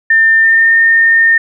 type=tone with pitch glide; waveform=sine; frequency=1800 to 1823 Hz; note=A6 to A#6; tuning=+39 to -39 cents; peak=-5 dBFS; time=0.1-1.38 s; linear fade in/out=5 ms; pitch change=+22 cents; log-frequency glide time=0.38-0.76 s; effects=none